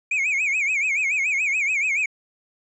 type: tone with vibrato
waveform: triangle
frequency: 2344 Hz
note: D7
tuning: 4 cents flat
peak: -18 dBFS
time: 0.11-2.06 s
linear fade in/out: 5 ms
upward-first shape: sine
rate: 7 Hz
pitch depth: 160 cents each way
effects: resampled to 22050 Hz